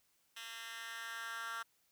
10% pulse tone with high-pass filter sweep, 228.8 Hz, A#3, 32 cents flat, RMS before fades -45 dBFS, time 0.36-1.63 s, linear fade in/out 10 ms, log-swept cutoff 2300 to 1400 Hz, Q 3.4, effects white hiss -75 dBFS RMS until 1.91 s

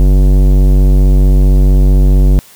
sine tone with tanh clipping, 47.75 Hz, G1, 45 cents flat, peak -6 dBFS, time 0-2.39 s, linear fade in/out 0 ms, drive 17 dB, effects white hiss -40 dBFS RMS until 2.55 s

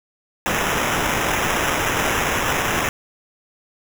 white noise with sample-and-hold, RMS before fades -21 dBFS, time 0.46-2.89 s, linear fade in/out 0 ms, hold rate 4410 Hz, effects none

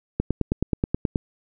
click train, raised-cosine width 3 ms, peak -8 dBFS, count 10, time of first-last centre 0.2-1.158 s, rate 9.39 Hz, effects none

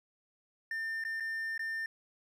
triangle tone with dropouts, 1800 Hz, A6, 39 cents sharp, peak -32 dBFS, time 0.71-1.86 s, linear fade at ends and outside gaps 2 ms, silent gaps 1.039-1.049 / 1.2-1.205 / 1.578-1.593 s, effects 12-bit

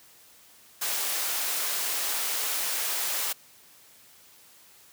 white high-pass noise, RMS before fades -29 dBFS, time 0.81-3.33 s, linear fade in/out 10 ms, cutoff 480 Hz, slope 12 dB/octave, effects white hiss -55 dBFS RMS until 4.92 s + high-pass 60 Hz 12 dB/octave

